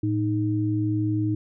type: tone pair together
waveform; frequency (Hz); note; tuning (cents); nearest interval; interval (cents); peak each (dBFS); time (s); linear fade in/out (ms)
sine; 110.95 / 311.1; A2 / D#4; +15 / 0; octave + tritone; 1785; -24; 0.03-1.35; 5
effects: none